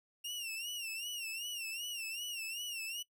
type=tone with vibrato; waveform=sawtooth; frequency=2778 Hz; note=F7; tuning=10 cents flat; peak=-36 dBFS; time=0.24-3.03 s; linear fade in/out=10 ms; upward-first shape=sine; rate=2.6 Hz; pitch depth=110 cents each way; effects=noise-tail reverb RT60 0.1 s tail -20 dB re dry